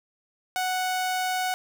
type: tone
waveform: sawtooth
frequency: 740 Hz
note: F#5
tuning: in tune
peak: -21 dBFS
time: 0.56-1.54 s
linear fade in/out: 0 ms
effects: none